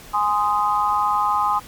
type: chord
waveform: sine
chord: Ab major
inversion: none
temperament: just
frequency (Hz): 830.6 / 1038.3 / 1245.9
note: Ab5 / C6 / Eb6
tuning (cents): 0 / -14 / +2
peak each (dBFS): -21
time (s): 0.13-1.6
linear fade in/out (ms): 20
effects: pink hiss -42 dBFS RMS until 1.67 s + MP3 96 kbps